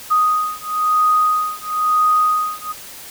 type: beating tone pair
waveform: sine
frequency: 1244.5 / 1245.5 Hz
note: D#6 / D#6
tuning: 0 / +1 cents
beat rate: 1 Hz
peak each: -17 dBFS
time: 0.1-2.73 s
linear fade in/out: 20 ms
effects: white hiss -36 dBFS RMS until 3.1 s